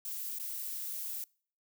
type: noise with dropouts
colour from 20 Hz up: violet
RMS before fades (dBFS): -39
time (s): 0.05-1.24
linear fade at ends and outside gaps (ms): 2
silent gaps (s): 0.387-0.397
effects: noise-tail reverb RT60 0.5 s tail -26 dB re dry